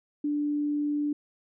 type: tone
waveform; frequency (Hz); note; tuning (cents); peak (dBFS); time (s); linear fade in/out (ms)
sine; 293.7; D4; 0; -25; 0.24-1.13; 5
effects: none